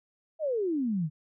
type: exponential sweep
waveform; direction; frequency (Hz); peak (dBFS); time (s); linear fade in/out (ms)
sine; down; 660 to 144.9; -26; 0.39-1.1; 50
effects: none